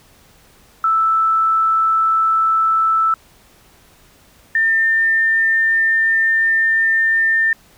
sine tone pair in turn, 1318.5 / 1801.4 Hz, E6 / A6, 0 / +40 cents, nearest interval perfect fourth, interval 540 cents, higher second, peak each -12 dBFS, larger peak neither, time 0.84-3.14 / 4.55-7.53 s, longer second, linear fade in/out 2 ms, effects pink hiss -50 dBFS RMS until 7.77 s

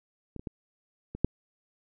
clicks, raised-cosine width 3 ms, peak -26 / -28 / -22 / -24 / -9 dBFS, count 5, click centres 0.363 / 0.395 / 0.472 / 1.15 / 1.246 s, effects none

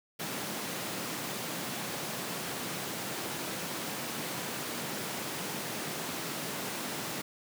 pink high-pass noise, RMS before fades -37 dBFS, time 0.19-7.22 s, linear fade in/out 10 ms, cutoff 140 Hz, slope 24 dB/octave, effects none

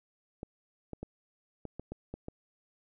clicks, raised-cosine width 2 ms, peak -26 dBFS, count 8, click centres 0.431 / 0.933 / 1.03 / 1.653 / 1.796 / 1.92 / 2.14 / 2.284 s, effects none

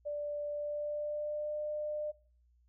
sine tone with pitch glide, 587.3 to 601 Hz, D5 to D5, 0 to +40 cents, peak -34 dBFS, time 0.05-2.12 s, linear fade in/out 20 ms, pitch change +40 cents, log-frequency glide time 0.49-1.59 s, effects noise-tail reverb RT60 0.4 s tail -18 dB re dry + added 60 Hz sine -65 dBFS peak until 2.68 s

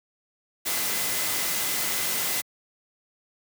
sine tone in noise, 2030 Hz, B6, 47 cents sharp, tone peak -38 dBFS, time 0.65-2.42 s, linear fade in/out 20 ms, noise white, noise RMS -27 dBFS, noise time 0.65-2.42 s, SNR -14 dB, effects high-pass 100 Hz 12 dB/octave

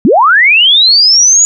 sine linear sweep, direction up, 180.2 to 6890 Hz, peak -3 dBFS, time 0.05-1.45 s, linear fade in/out 0 ms, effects none

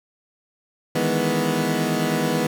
20% pulse chord, E major seventh, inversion third, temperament equal, 155.56 / 164.81 / 207.7 / 246.9 Hz, D#3 / E3 / G#3 / B3, 0 / 0 / 0 / 0 cents, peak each -22 / -21 / -21 / -19 dBFS, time 0.95-2.47 s, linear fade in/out 5 ms, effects none

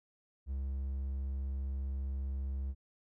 triangle tone, 67.5 Hz, C#2, 45 cents flat, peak -32 dBFS, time 0.46-2.75 s, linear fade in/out 50 ms, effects none

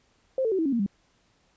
sine tone with pitch steps, 525 / 446.6 / 379.9 / 323.2 / 274.9 / 233.9 / 198.94 Hz, C5 / A4 / F#4 / E4 / C#4 / A#3 / G3, +6 / +26 / +46 / -34 / -14 / +6 / +26 cents, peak -22 dBFS, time 0.38-0.863 s, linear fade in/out 2 ms, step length 69 ms, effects pink hiss -66 dBFS RMS until 1.56 s + resampled to 16000 Hz

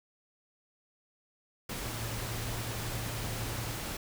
pink noise, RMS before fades -38 dBFS, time 1.69-3.97 s, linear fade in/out 5 ms
triangle tone with tremolo, 113.3 Hz, A#2, 49 cents flat, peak -34 dBFS, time 1.85-3.77 s, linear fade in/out 10 ms, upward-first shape square, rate 11 Hz, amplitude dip 40%
effects none

